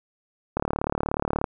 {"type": "click train", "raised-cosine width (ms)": 1, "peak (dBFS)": -10, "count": 33, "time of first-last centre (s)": [0.57, 1.442], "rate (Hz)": 36.7, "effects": []}